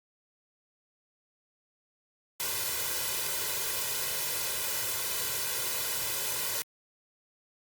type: noise with comb filter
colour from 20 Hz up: white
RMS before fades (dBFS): -32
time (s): 2.4-6.62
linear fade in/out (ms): 0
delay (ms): 2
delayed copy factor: +0.7
effects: high-pass 80 Hz 12 dB/octave + Opus 48 kbps